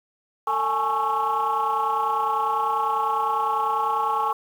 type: tone cluster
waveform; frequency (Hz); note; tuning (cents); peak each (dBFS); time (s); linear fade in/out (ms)
sine; 449.6 / 831 / 861 / 1102 / 1327; A4 / G#5 / A5 / C#6 / E6; +37 / +1 / -38 / -11 / +11; -32 / -25 / -27 / -23 / -30; 0.47-4.33; 5
effects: tanh soft clip ceiling -14 dBFS + 8-bit